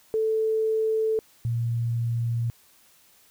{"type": "tone pair in turn", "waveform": "sine", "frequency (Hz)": [440, 117.08], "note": ["A4", "A#2"], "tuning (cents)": [0, 8], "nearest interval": "octave + major seventh", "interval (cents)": 2292, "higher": "first", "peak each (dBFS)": [-21, -23], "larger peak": "first", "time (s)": [[0.14, 1.19], [1.45, 2.5]], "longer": "neither", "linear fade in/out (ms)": 0, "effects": ["white hiss -58 dBFS RMS until 3.3 s"]}